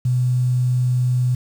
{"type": "tone with quantisation", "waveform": "sine", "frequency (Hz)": 125.2, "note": "B2", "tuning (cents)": 24, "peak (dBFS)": -15, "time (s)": [0.05, 1.35], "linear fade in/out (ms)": 5, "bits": 7, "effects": []}